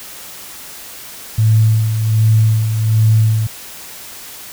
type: tone with tremolo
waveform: sine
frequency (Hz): 110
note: A2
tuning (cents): 0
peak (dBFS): -7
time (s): 1.38-3.47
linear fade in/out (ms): 5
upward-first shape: sine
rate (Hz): 1.3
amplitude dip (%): 55
effects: white hiss -33 dBFS RMS until 4.52 s